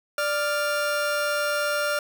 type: tone pair together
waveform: 40% pulse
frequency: 588.6 / 1400 Hz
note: D5 / F6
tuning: +4 / +4 cents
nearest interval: octave + minor third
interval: 1500 cents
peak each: -25 / -25 dBFS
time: 0.18-1.99 s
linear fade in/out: 2 ms
effects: none